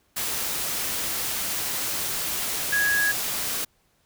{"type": "tone in noise", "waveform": "sine", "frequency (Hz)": 1661.2, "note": "G#6", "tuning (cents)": 0, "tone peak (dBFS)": -20, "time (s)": [2.72, 3.12], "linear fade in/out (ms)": 10, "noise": "white", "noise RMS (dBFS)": -28, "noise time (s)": [0.16, 3.65], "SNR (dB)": 5, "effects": ["pink hiss -66 dBFS RMS until 4.05 s"]}